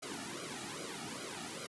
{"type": "noise with flanger", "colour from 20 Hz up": "pink", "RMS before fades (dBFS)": -43, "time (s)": [0.02, 1.67], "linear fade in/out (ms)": 10, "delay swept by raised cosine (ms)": [1.1, 1.96], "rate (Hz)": 2.5, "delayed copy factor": -0.9, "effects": ["high-pass 150 Hz 12 dB/octave", "resampled to 24000 Hz"]}